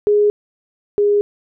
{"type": "tone pair in turn", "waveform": "sine", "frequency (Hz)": [415.3, 410.8], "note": ["G#4", "G#4"], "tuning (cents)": [0, -19], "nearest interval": "unison", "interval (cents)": 19, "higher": "first", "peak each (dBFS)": [-10, -11], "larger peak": "first", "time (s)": [[0.07, 0.3], [0.98, 1.21]], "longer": "neither", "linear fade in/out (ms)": 0, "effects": []}